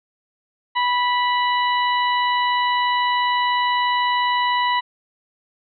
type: harmonic tone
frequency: 983 Hz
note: B5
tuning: 8 cents flat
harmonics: 1 / 2 / 3 / 4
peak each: -18 / -24 / -28 / -30 dBFS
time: 0.75-4.81 s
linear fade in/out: 20 ms
effects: none